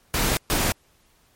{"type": "noise bursts at uneven times", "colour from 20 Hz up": "pink", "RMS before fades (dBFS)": -22, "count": 2, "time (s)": [[0.14, 0.37], [0.5, 0.72]], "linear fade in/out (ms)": 0, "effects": ["pink hiss -61 dBFS RMS until 1.35 s", "MP3 64 kbps"]}